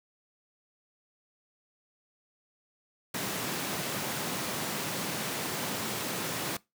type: high-pass noise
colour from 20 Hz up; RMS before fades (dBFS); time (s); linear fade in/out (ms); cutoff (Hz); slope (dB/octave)
pink; -34; 3.14-6.57; 5; 130; 24
effects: noise-tail reverb RT60 0.2 s tail -21 dB re dry